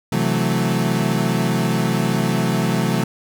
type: chord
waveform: 35% pulse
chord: F# half-diminished seventh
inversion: second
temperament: equal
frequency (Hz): 130.81 / 164.81 / 185 / 220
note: C3 / E3 / F#3 / A3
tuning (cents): 0 / 0 / 0 / 0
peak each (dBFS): -21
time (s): 0.12-3.04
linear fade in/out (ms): 5
effects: none